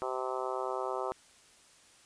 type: harmonic tone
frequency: 129.1 Hz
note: C3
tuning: 23 cents flat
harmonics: 3 / 4 / 5 / 6 / 7 / 8 / 9 / 10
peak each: -38 / -39 / -40 / -41 / -41 / -42 / -43 / -43 dBFS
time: 0.02-1.12 s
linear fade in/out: 0 ms
effects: white hiss -60 dBFS RMS until 2.05 s + resampled to 22050 Hz